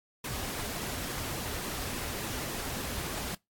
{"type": "noise with flanger", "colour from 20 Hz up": "pink", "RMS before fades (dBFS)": -36, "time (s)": [0.24, 3.35], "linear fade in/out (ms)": 5, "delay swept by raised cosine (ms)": [1.3, 6.2], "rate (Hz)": 3.5, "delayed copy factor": -0.5, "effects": ["noise-tail reverb RT60 0.2 s tail -25 dB re dry", "AAC 64 kbps"]}